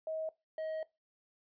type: tone pair in turn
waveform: sine / triangle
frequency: 635 / 632.3 Hz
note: D#5 / D#5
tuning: +35 / +28 cents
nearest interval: unison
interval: 7 cents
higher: first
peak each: -35 / -34 dBFS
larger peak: second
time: 0.07-0.29 / 0.58-0.83 s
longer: second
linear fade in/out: 2 ms
effects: noise-tail reverb RT60 0.2 s tail -18 dB re dry + resampled to 11025 Hz